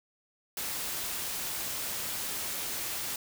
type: noise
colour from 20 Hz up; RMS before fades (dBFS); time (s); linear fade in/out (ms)
white; -35; 0.57-3.16; 2
effects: none